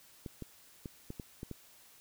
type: clicks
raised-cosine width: 3 ms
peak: -28 dBFS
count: 7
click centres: 0.262 / 0.423 / 0.858 / 1.104 / 1.198 / 1.431 / 1.513 s
effects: white hiss -60 dBFS RMS until 2 s